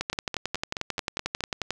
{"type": "two click trains", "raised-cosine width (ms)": 0.2, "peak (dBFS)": [-13, -10], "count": [7, 20], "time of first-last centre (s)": [[0.13, 1.407], [0.01, 1.706]], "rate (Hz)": [4.7, 11.2], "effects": []}